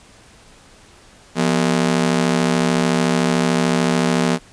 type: ring-modulated tone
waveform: sawtooth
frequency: 208.4 Hz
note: G#3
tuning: 6 cents sharp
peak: -8 dBFS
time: 1.35-4.39 s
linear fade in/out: 50 ms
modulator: 36.8 Hz
effects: pink hiss -47 dBFS RMS until 4.52 s + resampled to 22050 Hz